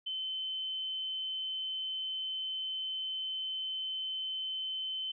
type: tone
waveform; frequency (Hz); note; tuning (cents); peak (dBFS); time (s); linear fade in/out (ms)
sine; 3065; G7; -40; -34; 0.06-5.12; 10
effects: none